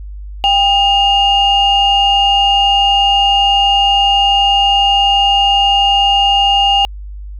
sine tone pair together, 795.3 / 2834 Hz, G5 / F7, +25 / +25 cents, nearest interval octave + minor seventh, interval 2200 cents, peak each -10 dBFS, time 0.44-6.85 s, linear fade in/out 0 ms, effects tanh soft clip ceiling -2 dBFS + added 50 Hz sine -25 dBFS peak until 7.39 s

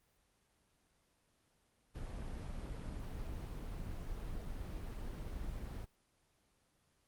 brown noise, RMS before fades -43 dBFS, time 1.94-5.86 s, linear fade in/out 20 ms, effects pink hiss -75 dBFS RMS until 7.07 s + Opus 24 kbps

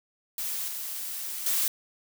blue noise with level steps, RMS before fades -32 / -35 / -26 dBFS, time 0.38-1.68 s, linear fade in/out 2 ms, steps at 0.68 / 1.46 s, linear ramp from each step 2 ms, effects none

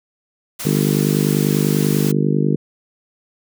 white noise, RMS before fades -28 dBFS, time 0.59-2.12 s, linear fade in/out 10 ms
harmonic tone, 50.1 Hz, G1, 38 cents sharp, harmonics 3 / 4 / 5 / 6 / 7 / 8 / 9, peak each -18 / -20 / -22 / -24 / -25 / -26 / -27 dBFS, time 0.65-2.56 s, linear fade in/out 5 ms
effects none

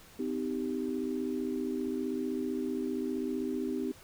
sine chord, C minor, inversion none, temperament equal with one note detuned, 255.7 / 311.1 / 392 Hz, C4 / Eb4 / G4, -40 / 0 / 0 cents, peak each -34 / -36 / -36 dBFS, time 0.19-3.92 s, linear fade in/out 5 ms, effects pink hiss -55 dBFS RMS until 4.03 s

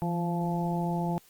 harmonic tone with a mistuned harmonic, 173.1 Hz, F3, 15 cents flat, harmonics 1 / 2 / 3 / 4 / 5, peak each -28 / -36 / -41 / -36 / -35 dBFS, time 0.02-1.18 s, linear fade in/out 0 ms, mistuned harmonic 1, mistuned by -39 cents, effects white hiss -59 dBFS RMS until 1.29 s + Opus 32 kbps

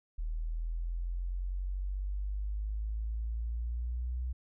sine exponential sweep, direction up, 39.19 to 62.7 Hz, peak -32 dBFS, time 0.18-4.33 s, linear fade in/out 10 ms, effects none

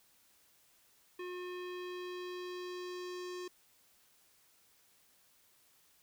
square tone with low-pass filter sweep, 360 Hz, F#4, 47 cents flat, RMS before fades -43 dBFS, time 1.19-3.48 s, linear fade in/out 5 ms, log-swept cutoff 2700 to 6200 Hz, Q 1.6, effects white hiss -68 dBFS RMS until 6.02 s

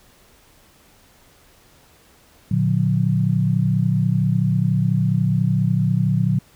sine chord, Bb augmented, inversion none, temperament equal with one note detuned, 116.54 / 146.83 / 180.88 Hz, Bb2 / D3 / F#3, 0 / 0 / -39 cents, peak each -20 dBFS, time 2.51-6.39 s, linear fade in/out 5 ms, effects pink hiss -53 dBFS RMS until 6.55 s

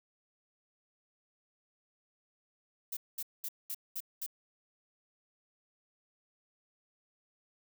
violet noise bursts, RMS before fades -38 dBFS, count 6, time 2.92-4.264 s, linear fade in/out 5 ms, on 49 ms, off 210 ms, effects none

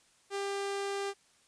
sawtooth tone, 397.7 Hz, G4, 25 cents sharp, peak -29 dBFS, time 0.3-1.14 s, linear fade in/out 50 ms, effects white hiss -66 dBFS RMS until 1.47 s + resampled to 22050 Hz

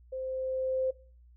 sine tone with level ramp, 521 Hz, C5, 7 cents flat, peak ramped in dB -34 to -26 dBFS, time 0.12-0.91 s, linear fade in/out 10 ms, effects noise-tail reverb RT60 0.4 s tail -20 dB re dry + added 60 Hz sine -54 dBFS peak until 1.36 s

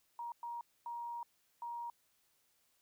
sine tone bursts at uneven times, 945 Hz, A#5, 23 cents sharp, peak -40 dBFS, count 4, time 0.19-0.32 / 0.43-0.61 / 0.86-1.23 / 1.62-1.9 s, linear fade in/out 2 ms, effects white hiss -75 dBFS RMS until 2.81 s

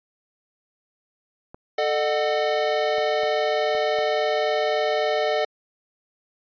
clicks, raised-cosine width 1 ms, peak -26 dBFS, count 5, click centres 1.545 / 2.983 / 3.234 / 3.751 / 3.987 s
square chord, D# diminished, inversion second, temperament equal with one note detuned, 440 / 607.3 / 740 Hz, A4 / D#5 / F#5, 0 / -42 / 0 cents, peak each -26 / -24 / -27 dBFS, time 1.78-5.45 s, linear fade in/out 5 ms
effects resampled to 11025 Hz

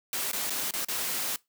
white noise with dropouts, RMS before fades -31 dBFS, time 0.13-1.36 s, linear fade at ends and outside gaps 1 ms, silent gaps 0.315-0.331 / 0.497-0.504 / 0.709-0.737 / 0.848-0.885 s, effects noise-tail reverb RT60 0.2 s tail -22 dB re dry + high-pass 150 Hz 12 dB/octave

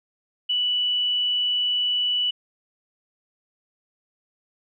sine tone, 2960 Hz, F#7, in tune, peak -20 dBFS, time 0.49-2.31 s, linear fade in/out 10 ms, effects none

